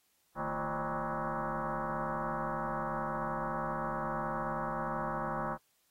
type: tone with frequency modulation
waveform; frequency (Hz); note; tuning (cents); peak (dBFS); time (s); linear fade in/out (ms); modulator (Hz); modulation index
sine; 154.8; D#3; -9; -33; 0.35-5.58; 50; 190; 6.5
effects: white hiss -73 dBFS RMS until 5.9 s + AAC 48 kbps